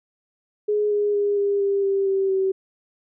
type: tone with pitch steps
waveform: sine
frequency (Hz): 418.4 / 413.1 / 407.9 / 402.7 / 397.7 / 392.6 / 387.7 / 382.8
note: G#4 / G#4 / G#4 / G4 / G4 / G4 / G4 / G4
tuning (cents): +13 / -9 / -31 / +47 / +25 / +3 / -19 / -41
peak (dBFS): -18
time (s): 0.68-2.52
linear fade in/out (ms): 10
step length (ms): 230
effects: none